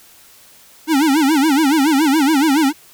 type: tone with vibrato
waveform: square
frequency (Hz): 293.7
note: D4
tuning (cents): 0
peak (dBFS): -12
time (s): 0.87-2.73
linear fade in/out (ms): 50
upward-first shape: sine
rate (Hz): 7.1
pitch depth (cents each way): 180
effects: white hiss -46 dBFS RMS until 2.93 s